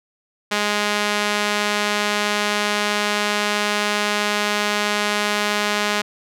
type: tone with band-pass filter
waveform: sawtooth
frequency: 207.7 Hz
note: G#3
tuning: in tune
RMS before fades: -21 dBFS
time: 0.51-6.02 s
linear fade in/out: 10 ms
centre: 2700 Hz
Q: 0.55
effects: none